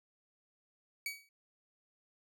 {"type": "tone with exponential decay", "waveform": "sawtooth", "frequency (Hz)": 2267, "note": "C#7", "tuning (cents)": 38, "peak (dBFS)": -30, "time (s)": [1.06, 1.29], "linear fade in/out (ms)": 2, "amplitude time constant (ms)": 50, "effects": []}